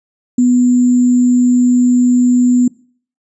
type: tone with sample-and-hold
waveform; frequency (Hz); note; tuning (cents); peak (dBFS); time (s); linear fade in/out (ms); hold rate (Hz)
sine; 246.9; B3; 0; -7; 0.38-2.68; 5; 7350
effects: noise-tail reverb RT60 0.5 s tail -23 dB re dry + resampled to 22050 Hz